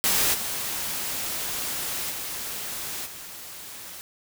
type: noise with level steps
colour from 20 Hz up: white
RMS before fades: -22 / -30 / -33 / -40 dBFS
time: 0.04-4.01 s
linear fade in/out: 0 ms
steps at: 0.33 / 2.1 / 3.05 s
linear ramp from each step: 20 ms
effects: none